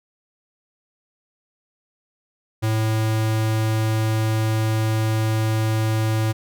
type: tone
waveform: square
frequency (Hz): 110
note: A2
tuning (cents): 0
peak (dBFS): -19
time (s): 2.62-6.33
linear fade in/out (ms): 20
effects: none